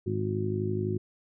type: harmonic tone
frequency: 51.91 Hz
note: G#1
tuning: in tune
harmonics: 2 / 3 / 4 / 5 / 6 / 7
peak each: -31 / -37 / -35 / -41 / -40 / -31 dBFS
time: 0.06-0.98 s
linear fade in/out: 10 ms
effects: none